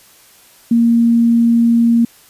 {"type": "tone", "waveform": "sine", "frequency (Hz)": 233.1, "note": "A#3", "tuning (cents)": 0, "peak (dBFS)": -8, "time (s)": [0.71, 2.05], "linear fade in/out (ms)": 5, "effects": ["white hiss -46 dBFS RMS until 2.29 s", "resampled to 32000 Hz"]}